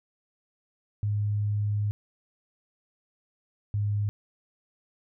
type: tone pair in turn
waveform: sine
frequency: 103.83 / 103.23 Hz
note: G#2 / G#2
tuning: 0 / -10 cents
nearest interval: unison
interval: 10 cents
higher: first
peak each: -24 dBFS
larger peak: neither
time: 1.03-1.91 / 3.74-4.09 s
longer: first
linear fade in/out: 0 ms
effects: none